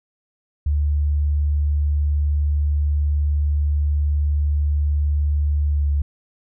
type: tone with pitch glide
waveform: sine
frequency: 73.42 to 71.99 Hz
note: D2 to D2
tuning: 0 to -34 cents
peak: -16 dBFS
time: 0.66-6.02 s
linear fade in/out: 5 ms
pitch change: -34 cents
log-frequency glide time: 5.7-5.88 s
effects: none